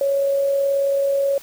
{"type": "tone with amplitude modulation", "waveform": "sine", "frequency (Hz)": 555, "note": "C#5", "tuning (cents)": 2, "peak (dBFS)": -15, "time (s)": [0.01, 1.38], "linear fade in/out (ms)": 2, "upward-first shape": "sine", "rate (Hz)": 38.6, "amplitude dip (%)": 25, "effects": ["white hiss -43 dBFS RMS until 1.42 s"]}